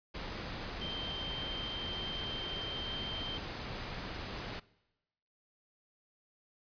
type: tone in noise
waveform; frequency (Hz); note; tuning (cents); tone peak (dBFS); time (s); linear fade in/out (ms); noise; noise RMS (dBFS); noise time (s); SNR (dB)
sine; 3137; G7; +1; -39; 0.81-3.38; 10; pink; -41; 0.14-4.6; -1
effects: noise-tail reverb RT60 1.0 s tail -22 dB re dry + resampled to 11025 Hz